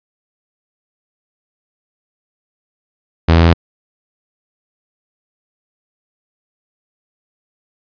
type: tone with pitch steps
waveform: sawtooth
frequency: 82.3 / 82.97 / 83.64 / 84.32 Hz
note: E2 / E2 / E2 / E2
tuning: -2 / +12 / +26 / +40 cents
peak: -3 dBFS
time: 3.28-3.536 s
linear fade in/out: 10 ms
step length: 64 ms
effects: resampled to 11025 Hz